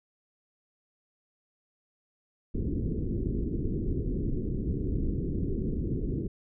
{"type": "low-pass noise", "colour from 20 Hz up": "pink", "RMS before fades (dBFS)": -30, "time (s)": [2.54, 6.28], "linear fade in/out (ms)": 10, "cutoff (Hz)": 410, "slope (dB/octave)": 48, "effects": []}